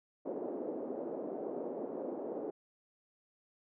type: band-pass noise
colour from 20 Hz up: white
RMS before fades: -40 dBFS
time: 0.25-2.51 s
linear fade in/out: 10 ms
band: 270 to 540 Hz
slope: 24 dB/octave
effects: none